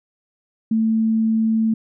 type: tone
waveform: sine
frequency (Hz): 222.3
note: A3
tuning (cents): +18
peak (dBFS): -15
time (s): 0.71-1.74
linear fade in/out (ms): 5
effects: none